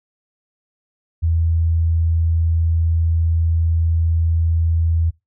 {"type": "tone", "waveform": "sine", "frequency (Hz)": 82.41, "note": "E2", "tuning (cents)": 0, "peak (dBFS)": -14, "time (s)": [1.22, 5.11], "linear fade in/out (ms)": 20, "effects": ["noise-tail reverb RT60 0.2 s tail -22 dB re dry"]}